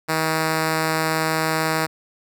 5% pulse tone, 159.2 Hz, D#3, 40 cents sharp, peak -8 dBFS, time 0.08-1.87 s, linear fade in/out 20 ms, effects none

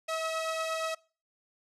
sawtooth tone pair together, 645 / 1281.5 Hz, E5 / E6, -38 / -49 cents, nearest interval octave, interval 1189 cents, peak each -28 / -33 dBFS, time 0.08-0.95 s, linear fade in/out 10 ms, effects noise-tail reverb RT60 0.4 s tail -25 dB re dry + low-pass 9000 Hz 12 dB/octave

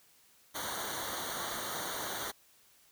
pink noise with comb filter, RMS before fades -38 dBFS, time 0.54-2.32 s, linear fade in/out 20 ms, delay 0.39 ms, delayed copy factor -0.95, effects white hiss -64 dBFS RMS until 2.91 s

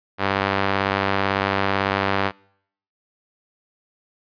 sawtooth tone with band-pass filter, 98 Hz, G2, in tune, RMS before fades -22 dBFS, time 0.18-2.32 s, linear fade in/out 50 ms, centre 1400 Hz, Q 0.69, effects noise-tail reverb RT60 0.7 s tail -26 dB re dry + resampled to 11025 Hz

